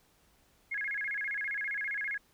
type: tone with vibrato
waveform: sine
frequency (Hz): 1889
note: A#6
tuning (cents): +22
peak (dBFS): -32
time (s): 0.71-2.18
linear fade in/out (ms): 10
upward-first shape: square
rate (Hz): 15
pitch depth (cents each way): 220
effects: pink hiss -67 dBFS RMS until 2.33 s